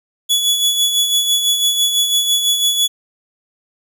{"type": "tone with tremolo", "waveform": "sawtooth", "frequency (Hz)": 3402, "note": "G#7", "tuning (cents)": 41, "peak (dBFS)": -8, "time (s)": [0.29, 2.88], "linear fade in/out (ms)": 20, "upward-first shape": "sine", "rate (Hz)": 6, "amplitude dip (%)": 50, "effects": []}